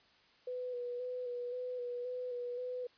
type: tone with vibrato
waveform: sine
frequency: 493.9 Hz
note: B4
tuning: in tune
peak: -37 dBFS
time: 0.47-2.87 s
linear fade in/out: 5 ms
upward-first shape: square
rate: 1.9 Hz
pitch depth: 23 cents each way
effects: white hiss -66 dBFS RMS until 2.97 s + resampled to 11025 Hz